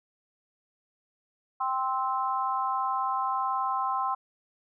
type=chord; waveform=sine; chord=C major; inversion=second; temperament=just; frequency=784.9 / 1046.5 / 1308.1 Hz; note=G5 / C6 / E6; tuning=+2 / 0 / -14 cents; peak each=-31 / -28 / -33 dBFS; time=1.6-4.15 s; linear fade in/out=10 ms; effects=none